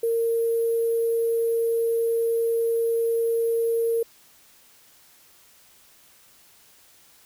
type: tone with sample-and-hold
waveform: sine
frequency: 460.2 Hz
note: A#4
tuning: 22 cents flat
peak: -20 dBFS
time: 0.03-4.03 s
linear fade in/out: 5 ms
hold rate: 11025 Hz
effects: white hiss -55 dBFS RMS until 7.25 s